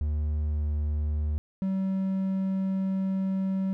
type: tone pair in turn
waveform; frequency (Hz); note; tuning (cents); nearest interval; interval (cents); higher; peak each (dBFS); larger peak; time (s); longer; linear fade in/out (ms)
triangle; 75.1 / 191.27; D2 / G3; +39 / -42; octave + major third; 1619; second; -23; neither; 0.01-1.38 / 1.62-3.73; second; 0
effects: none